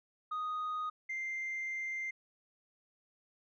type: tone pair in turn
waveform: sine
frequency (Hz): 1244 / 2092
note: D#6 / C7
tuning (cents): -1 / -1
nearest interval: major sixth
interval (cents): 900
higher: second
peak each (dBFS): -32 / -34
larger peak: first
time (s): 0.31-0.9 / 1.09-2.11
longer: second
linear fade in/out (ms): 10
effects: tanh soft clip ceiling -33 dBFS